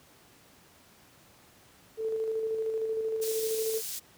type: tone with tremolo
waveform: sine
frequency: 443 Hz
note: A4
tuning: 12 cents sharp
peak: -27 dBFS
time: 1.97-3.82 s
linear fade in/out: 50 ms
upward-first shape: square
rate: 13 Hz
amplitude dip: 30%
type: high-pass noise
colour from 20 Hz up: pink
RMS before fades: -37 dBFS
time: 3.21-4 s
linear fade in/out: 20 ms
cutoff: 5600 Hz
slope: 12 dB/octave
effects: pink hiss -58 dBFS RMS until 4.17 s + high-pass 80 Hz 12 dB/octave